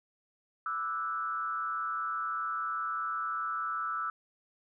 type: tone with frequency modulation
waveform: sine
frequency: 1318.5 Hz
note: E6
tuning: in tune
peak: -31 dBFS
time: 0.66-4.1 s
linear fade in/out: 2 ms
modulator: 148 Hz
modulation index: 0.78
effects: none